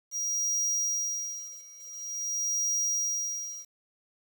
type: tone with tremolo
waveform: square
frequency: 5730 Hz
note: F8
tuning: 44 cents sharp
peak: -26 dBFS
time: 0.11-3.66 s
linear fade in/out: 50 ms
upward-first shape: sine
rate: 0.47 Hz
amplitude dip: 90%
effects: 9-bit